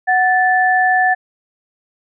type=tone pair together; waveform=sine; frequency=740 / 1752.9 Hz; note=F#5 / A6; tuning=0 / -7 cents; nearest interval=octave + minor third; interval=1493 cents; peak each=-13 / -14 dBFS; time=0.07-1.15 s; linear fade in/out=20 ms; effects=none